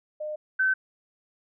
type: tone pair in turn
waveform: sine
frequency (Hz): 608 / 1532.1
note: D#5 / G6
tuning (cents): -40 / -40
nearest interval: octave + major third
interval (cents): 1600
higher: second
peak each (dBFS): -30 / -20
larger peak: second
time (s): 0.2-0.36 / 0.59-0.74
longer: first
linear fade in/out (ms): 10
effects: none